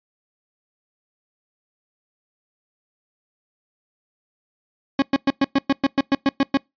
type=tone bursts; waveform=40% pulse; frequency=274.6 Hz; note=C#4; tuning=16 cents flat; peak=-13 dBFS; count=12; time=4.99-6.572 s; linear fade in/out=2 ms; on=31 ms; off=110 ms; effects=noise-tail reverb RT60 0.2 s tail -26 dB re dry + resampled to 11025 Hz